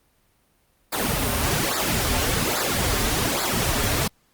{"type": "noise with flanger", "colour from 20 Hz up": "pink", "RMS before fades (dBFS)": -23, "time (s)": [0.92, 4.08], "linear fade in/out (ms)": 10, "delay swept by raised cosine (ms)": [0.33, 6.23], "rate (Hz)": 1.2, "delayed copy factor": -0.9, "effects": ["pink hiss -64 dBFS RMS until 4.33 s", "Opus 32 kbps"]}